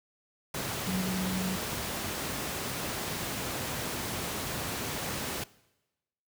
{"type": "tone in noise", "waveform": "sine", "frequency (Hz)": 186.4, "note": "F#3", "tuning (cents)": 13, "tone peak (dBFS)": -29, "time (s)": [0.87, 1.56], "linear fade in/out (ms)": 5, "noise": "pink", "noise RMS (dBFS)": -34, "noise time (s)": [0.54, 5.44], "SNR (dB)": 2, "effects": ["noise-tail reverb RT60 1.0 s tail -21 dB re dry", "high-pass 80 Hz 12 dB/octave"]}